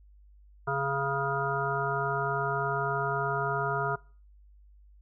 harmonic tone with a mistuned harmonic, 138.3 Hz, C#3, 4 cents flat, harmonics 1 / 3 / 5 / 7 / 9 / 10, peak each -34 / -34 / -34 / -34 / -34 / -34 dBFS, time 0.67-3.96 s, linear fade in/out 10 ms, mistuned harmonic 10, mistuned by +37 cents, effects noise-tail reverb RT60 0.4 s tail -23 dB re dry + added 50 Hz sine -53 dBFS peak until 5.01 s

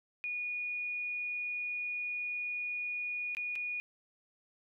sine tone with dropouts, 2453 Hz, D#7, 25 cents flat, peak -34 dBFS, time 0.24-3.8 s, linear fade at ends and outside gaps 0 ms, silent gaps 3.349-3.369 / 3.555-3.559 s, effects none

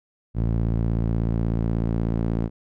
sawtooth tone with band-pass filter sweep, 56.4 Hz, A1, 44 cents sharp, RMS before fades -23 dBFS, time 0.34-2.5 s, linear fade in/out 50 ms, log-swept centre 130 to 210 Hz, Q 0.85, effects none

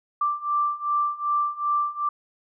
sine beating tone pair, 1174.7 / 1177.3 Hz, D6 / D6, 0 / +4 cents, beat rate 2.6 Hz, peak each -26 / -24 dBFS, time 0.21-2.09 s, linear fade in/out 5 ms, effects none

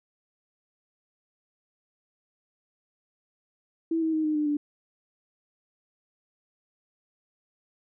sine tone with pitch steps, 327.6 / 320.5 / 313.5 / 306.7 / 300.1 / 293.5 Hz, E4 / E4 / D#4 / D#4 / D4 / D4, -11 / -49 / +13 / -25 / +38 / -1 cents, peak -23 dBFS, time 3.91-4.57 s, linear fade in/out 5 ms, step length 110 ms, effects none

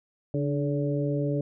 harmonic tone with a mistuned harmonic, 142.8 Hz, D3, 48 cents flat, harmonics 1 / 2 / 3 / 4, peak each -27 / -30 / -32 / -33 dBFS, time 0.34-1.41 s, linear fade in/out 2 ms, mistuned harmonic 2, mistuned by +49 cents, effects none

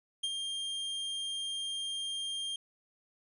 45% pulse tone with ADSR envelope, 3200 Hz, G7, 35 cents sharp, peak -29 dBFS, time 0.23-2.56 s, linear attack 10 ms, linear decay 45 ms, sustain -5 dB, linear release 3 ms, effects resampled to 24000 Hz

